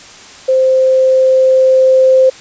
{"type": "tone with level ramp", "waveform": "sine", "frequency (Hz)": 522, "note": "C5", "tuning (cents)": -4, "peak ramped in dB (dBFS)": [-7, -4], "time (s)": [0.48, 2.3], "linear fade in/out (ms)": 10, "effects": ["white hiss -35 dBFS RMS until 2.4 s", "resampled to 16000 Hz"]}